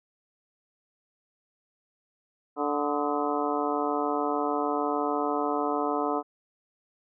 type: harmonic tone with a mistuned harmonic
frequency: 146.5 Hz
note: D3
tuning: 4 cents flat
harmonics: 2 / 3 / 4 / 5 / 6 / 7 / 8 / 9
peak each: -31 / -31 / -35 / -31 / -38 / -33 / -39 / -35 dBFS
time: 2.56-6.23 s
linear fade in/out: 50 ms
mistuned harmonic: 9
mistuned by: -61 cents
effects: none